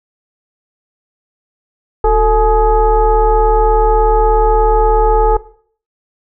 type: tone with frequency modulation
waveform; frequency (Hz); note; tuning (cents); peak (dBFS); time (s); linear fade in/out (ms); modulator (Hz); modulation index
sine; 444.3; A4; +17; -7; 2.04-5.37; 5; 406; 1.2
effects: noise-tail reverb RT60 0.5 s tail -17 dB re dry